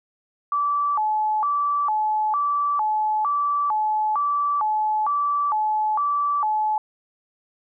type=tone with vibrato; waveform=sine; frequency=997 Hz; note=B5; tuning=16 cents sharp; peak=-19 dBFS; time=0.52-6.78 s; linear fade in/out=2 ms; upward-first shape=square; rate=1.1 Hz; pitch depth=260 cents each way; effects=none